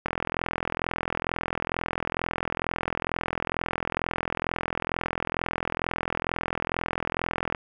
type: click train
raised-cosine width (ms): 0.5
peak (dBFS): -11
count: 317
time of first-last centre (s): 0.06-7.548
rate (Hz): 42.2
effects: none